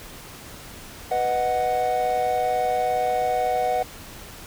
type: chord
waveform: triangle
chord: B major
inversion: none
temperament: equal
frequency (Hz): 493.9 / 622.3 / 740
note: B4 / D#5 / F#5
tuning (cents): 0 / 0 / 0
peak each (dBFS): -25 / -26 / -20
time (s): 1.11-3.83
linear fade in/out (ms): 5
effects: pink hiss -41 dBFS RMS until 4.46 s